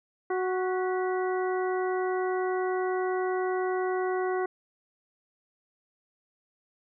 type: harmonic tone with a mistuned harmonic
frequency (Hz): 370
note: F#4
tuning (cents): 0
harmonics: 1 / 2 / 3 / 4 / 5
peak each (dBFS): -27 / -33 / -37 / -39 / -41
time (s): 0.3-4.46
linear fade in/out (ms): 5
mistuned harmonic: 5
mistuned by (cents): +86
effects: none